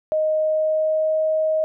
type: tone with pitch glide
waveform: sine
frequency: 622.3 to 628.4 Hz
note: D#5 to D#5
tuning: 0 to +17 cents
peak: -17 dBFS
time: 0.12-1.64 s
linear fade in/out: 0 ms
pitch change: +17 cents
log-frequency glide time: 0.37-1.21 s
effects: none